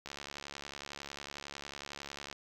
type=click train; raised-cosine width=0.2 ms; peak=-25 dBFS; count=162; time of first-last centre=0.06-2.328 s; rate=71 Hz; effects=9-bit